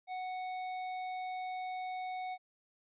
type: tone with hard clipping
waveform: triangle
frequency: 740 Hz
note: F#5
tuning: in tune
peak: -39 dBFS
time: 0.07-2.38 s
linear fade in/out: 50 ms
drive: 14 dB
effects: resampled to 8000 Hz